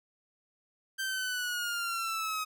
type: linear sweep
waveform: sawtooth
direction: down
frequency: 1568 to 1260 Hz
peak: -28 dBFS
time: 0.98-2.45 s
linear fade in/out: 20 ms
effects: none